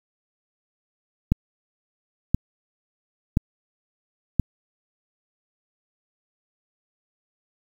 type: click train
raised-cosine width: 5 ms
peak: -5 dBFS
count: 4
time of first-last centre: 1.32-4.397 s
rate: 0.975 Hz
effects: 7-bit